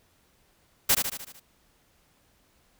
white noise with echo, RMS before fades -20 dBFS, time 0.89-0.95 s, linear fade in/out 10 ms, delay 75 ms, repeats 6, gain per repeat -5 dB, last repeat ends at 1.4 s, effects pink hiss -65 dBFS RMS until 2.79 s

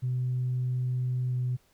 sine tone with pitch glide, 126.1 to 125.3 Hz, B2 to B2, +36 to +25 cents, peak -25 dBFS, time 0.02-1.57 s, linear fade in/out 20 ms, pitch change -11 cents, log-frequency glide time 1.28-1.35 s, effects tanh soft clip ceiling -22 dBFS + pink hiss -66 dBFS RMS until 1.73 s

